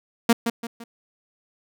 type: tone with echo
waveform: sawtooth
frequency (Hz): 232.6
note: A#3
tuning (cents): -4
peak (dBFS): -9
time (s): 0.29-0.33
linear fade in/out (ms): 5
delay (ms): 170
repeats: 3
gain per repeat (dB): -8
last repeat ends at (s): 0.84
effects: none